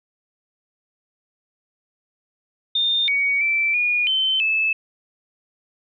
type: tone with pitch steps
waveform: sine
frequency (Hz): 3628 / 2247 / 2332 / 2443 / 3079 / 2614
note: A#7 / C#7 / D7 / D#7 / G7 / E7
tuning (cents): -48 / +23 / -13 / -32 / -32 / -15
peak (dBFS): -17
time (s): 2.75-4.73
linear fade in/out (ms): 5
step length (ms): 330
effects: none